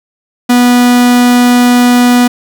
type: tone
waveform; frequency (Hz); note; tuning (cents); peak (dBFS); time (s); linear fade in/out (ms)
45% pulse; 244.9; B3; -14; -4; 0.49-2.28; 10
effects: none